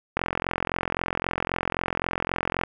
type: click train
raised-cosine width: 0.5 ms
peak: -9 dBFS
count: 109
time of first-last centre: 0.17-2.636 s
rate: 43.8 Hz
effects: none

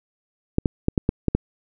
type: clicks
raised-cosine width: 3 ms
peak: -5 dBFS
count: 7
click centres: 0.584 / 0.658 / 0.884 / 0.978 / 1.091 / 1.283 / 1.35 s
effects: none

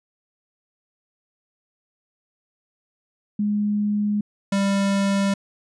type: tone pair in turn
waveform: sine / square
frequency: 207.7 / 197.68 Hz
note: G#3 / G3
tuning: 0 / +15 cents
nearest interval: minor second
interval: 85 cents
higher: first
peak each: -19 dBFS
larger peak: neither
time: 3.39-4.21 / 4.52-5.34 s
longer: neither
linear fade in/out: 5 ms
effects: resampled to 22050 Hz

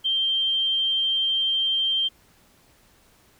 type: tone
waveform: sine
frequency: 3154 Hz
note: G7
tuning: 10 cents sharp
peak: -20 dBFS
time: 0.04-2.09 s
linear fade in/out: 20 ms
effects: pink hiss -58 dBFS RMS until 3.39 s

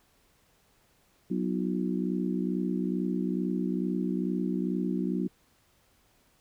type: harmonic tone with a mistuned harmonic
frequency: 62.3 Hz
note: B1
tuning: 16 cents sharp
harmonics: 3 / 4 / 5 / 6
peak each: -30 / -32 / -34 / -36 dBFS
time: 1.3-5.28 s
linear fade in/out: 10 ms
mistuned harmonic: 6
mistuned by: -64 cents
effects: pink hiss -66 dBFS RMS until 6.4 s

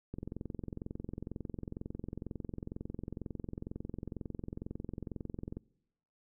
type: click train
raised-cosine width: 3 ms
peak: -27 dBFS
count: 121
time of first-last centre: 0.14-5.57 s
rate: 22.1 Hz
effects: noise-tail reverb RT60 0.9 s tail -25 dB re dry

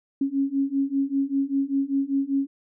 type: beating tone pair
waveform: sine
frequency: 272.3 / 277.4 Hz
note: C#4 / C#4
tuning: -31 / +1 cents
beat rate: 5.1 Hz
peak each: -25 / -24 dBFS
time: 0.21-2.47 s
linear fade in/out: 5 ms
effects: none

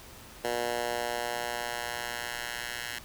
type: tone with high-pass filter sweep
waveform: 10% pulse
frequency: 120 Hz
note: B2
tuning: 49 cents flat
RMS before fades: -34 dBFS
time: 0.44-2.99 s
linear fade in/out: 5 ms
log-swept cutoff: 470 to 1800 Hz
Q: 1.1
effects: pink hiss -49 dBFS RMS until 3.04 s

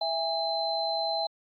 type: tone cluster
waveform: sine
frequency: 659 / 817 / 4075 Hz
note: E5 / G#5 / C8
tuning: -1 / -29 / -47 cents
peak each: -31 dBFS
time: 0.01-1.27 s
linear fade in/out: 5 ms
effects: AAC 48 kbps

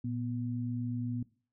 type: tone pair together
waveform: sine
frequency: 116.65 / 244.9 Hz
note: A#2 / B3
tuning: +2 / -14 cents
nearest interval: octave + minor second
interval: 1284 cents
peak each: -35 / -35 dBFS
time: 0.04-1.23 s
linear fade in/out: 5 ms
effects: noise-tail reverb RT60 0.4 s tail -20 dB re dry

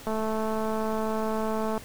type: click train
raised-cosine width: 1 ms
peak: -17 dBFS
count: 375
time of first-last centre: 0.07-1.778 s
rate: 219 Hz
effects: pink hiss -45 dBFS RMS until 1.84 s

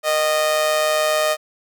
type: tone with amplitude modulation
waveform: sawtooth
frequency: 617 Hz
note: D#5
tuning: 15 cents flat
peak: -10 dBFS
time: 0.03-1.37 s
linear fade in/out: 50 ms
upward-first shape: sine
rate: 147 Hz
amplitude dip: 55%
effects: none

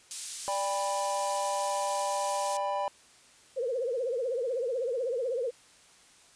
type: high-pass noise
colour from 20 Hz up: pink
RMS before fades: -37 dBFS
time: 0.11-2.57 s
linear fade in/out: 0 ms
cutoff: 5800 Hz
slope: 12 dB/octave
type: chord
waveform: triangle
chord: G major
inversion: second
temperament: equal with one note detuned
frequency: 587.3 / 800.5 / 987.8 Hz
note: D5 / G5 / B5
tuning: 0 / +36 / 0 cents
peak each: -31 dBFS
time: 0.48-2.88 s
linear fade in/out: 0 ms
type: tone with vibrato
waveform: sine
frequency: 496.2 Hz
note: B4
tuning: 8 cents sharp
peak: -28 dBFS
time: 3.56-5.51 s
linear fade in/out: 20 ms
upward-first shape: triangle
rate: 16 Hz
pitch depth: 180 cents each way
effects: white hiss -58 dBFS RMS until 6.35 s + resampled to 22050 Hz

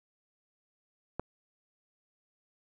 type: click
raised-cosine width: 1 ms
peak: -19 dBFS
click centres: 1.196 s
effects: none

